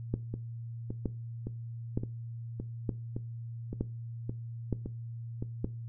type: two click trains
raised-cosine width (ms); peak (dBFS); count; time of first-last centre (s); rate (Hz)
3; -17 / -23; 7 / 10; 0.14-5.645 / 0.34-5.425; 1.09 / 1.77
effects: noise-tail reverb RT60 0.3 s tail -18 dB re dry + added 116 Hz sine -38 dBFS peak until 5.88 s